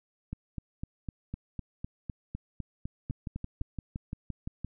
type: two click trains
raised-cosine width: 5 ms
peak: -23 / -23 dBFS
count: 14 / 10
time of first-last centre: 0.33-3.613 / 3.1-4.646 s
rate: 3.96 / 5.82 Hz
effects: none